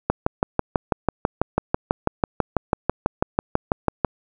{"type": "click train", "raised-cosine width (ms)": 1, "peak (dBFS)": -3, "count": 25, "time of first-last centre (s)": [0.1, 4.047], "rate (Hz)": 6.08, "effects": []}